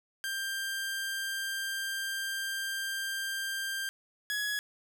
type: tone pair in turn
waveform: sawtooth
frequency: 1585 / 1679.2 Hz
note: G6 / G#6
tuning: +19 / +19 cents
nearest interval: minor second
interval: 100 cents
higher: second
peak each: -29 / -27 dBFS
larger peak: second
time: 0.24-3.89 / 4.3-4.59 s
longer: first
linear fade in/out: 0 ms
effects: none